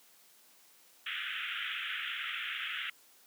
white band-pass noise, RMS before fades -38 dBFS, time 1.06-2.9 s, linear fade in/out 5 ms, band 1300 to 3400 Hz, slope 96 dB/octave, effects white hiss -62 dBFS RMS until 3.26 s + high-pass 200 Hz 12 dB/octave

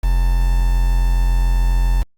triangle tone with quantisation, 43.65 Hz, F1, in tune, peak -10 dBFS, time 0.03-2.03 s, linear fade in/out 10 ms, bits 5, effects Opus 48 kbps

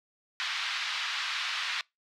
white band-pass noise, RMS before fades -33 dBFS, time 0.4-1.81 s, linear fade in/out 0 ms, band 1100 to 4100 Hz, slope 24 dB/octave, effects noise-tail reverb RT60 0.2 s tail -25 dB re dry

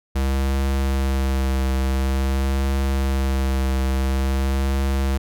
square tone with vibrato, 66.9 Hz, C2, 39 cents sharp, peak -19 dBFS, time 0.15-5.18 s, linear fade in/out 10 ms, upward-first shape triangle, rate 0.48 Hz, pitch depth 25 cents each way, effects none

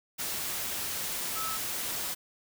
sine tone in noise, 1300 Hz, E6, 24 cents flat, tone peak -35 dBFS, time 1.35-1.58 s, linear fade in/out 20 ms, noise white, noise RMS -34 dBFS, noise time 0.18-2.15 s, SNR -4 dB, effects none

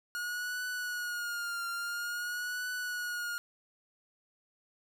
45% pulse tone with vibrato, 1437 Hz, F6, 49 cents sharp, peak -34 dBFS, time 0.15-3.38 s, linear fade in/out 0 ms, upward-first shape triangle, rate 0.49 Hz, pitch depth 62 cents each way, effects none

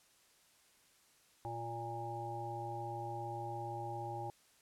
harmonic tone with a mistuned harmonic, 116.54 Hz, A#2, in tune, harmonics 1 / 3 / 5 / 7 / 8, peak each -45 / -47 / -50 / -42 / -53 dBFS, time 1.45-4.3 s, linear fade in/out 0 ms, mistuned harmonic 8, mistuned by -36 cents, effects white hiss -68 dBFS RMS until 4.61 s + low-pass 11000 Hz 12 dB/octave

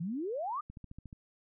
sine exponential sweep, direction up, 154.9 to 1266 Hz, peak -33 dBFS, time 0-0.61 s, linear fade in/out 10 ms
click train, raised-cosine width 5 ms, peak -34 dBFS, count 7, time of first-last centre 0.7-1.129 s, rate 14 Hz
effects none

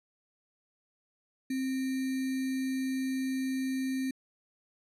sine tone with sample-and-hold, 263.1 Hz, C4, 10 cents sharp, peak -29 dBFS, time 1.5-4.11 s, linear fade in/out 5 ms, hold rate 2100 Hz, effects resampled to 32000 Hz

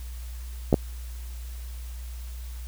clicks, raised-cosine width 2 ms, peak -5 dBFS, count 2, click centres 0.728 / 0.742 s, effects added 60 Hz sine -34 dBFS peak until 2.67 s + white hiss -50 dBFS RMS until 2.67 s

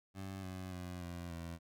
20% pulse tone with pitch steps, 96.1 / 92.93 / 89.87 / 86.91 / 84.05 Hz, G2 / F#2 / F#2 / F2 / E2, -34 / +8 / -50 / -8 / +34 cents, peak -38 dBFS, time 0.14-1.59 s, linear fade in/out 50 ms, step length 290 ms, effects none

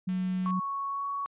sine tone, 185 Hz, F#3, in tune, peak -27 dBFS, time 0.07-0.6 s, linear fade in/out 10 ms
click train, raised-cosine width 0.3 ms, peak -35 dBFS, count 95, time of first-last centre 0.09-0.508 s, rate 225 Hz
sine tone with pitch glide, 1108.7 to 1119.6 Hz, C#6 to C#6, 0 to +17 cents, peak -30 dBFS, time 0.46-1.26 s, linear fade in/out 0 ms, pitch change +17 cents, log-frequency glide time 0.88-1.06 s
effects resampled to 8000 Hz

